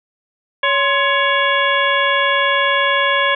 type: harmonic tone with a mistuned harmonic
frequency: 560 Hz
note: C#5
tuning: 18 cents sharp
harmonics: 1 / 2 / 3 / 4 / 5 / 6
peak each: -20 / -18 / -18 / -21 / -24 / -23 dBFS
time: 0.63-3.35 s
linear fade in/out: 5 ms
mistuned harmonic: 2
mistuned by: -110 cents
effects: none